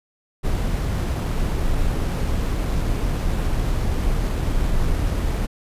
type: noise with sample-and-hold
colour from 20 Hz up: brown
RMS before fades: -21 dBFS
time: 0.43-5.47 s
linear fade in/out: 20 ms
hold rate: 11025 Hz
effects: resampled to 32000 Hz